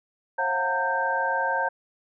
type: tone cluster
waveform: sine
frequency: 537 / 700 / 740 / 913 / 1568 Hz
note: C5 / F5 / F#5 / A#5 / G6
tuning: +45 / +4 / 0 / -36 / 0 cents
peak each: -30 / -34 / -33 / -26 / -27 dBFS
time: 0.38-1.69 s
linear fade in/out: 10 ms
effects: none